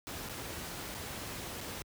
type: noise with dropouts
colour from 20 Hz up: pink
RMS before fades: -41 dBFS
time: 0.07-1.82 s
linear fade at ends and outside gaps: 0 ms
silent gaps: 0.288-0.294 / 0.944-0.948 / 1.606-1.611 s
effects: high-pass 60 Hz 12 dB/octave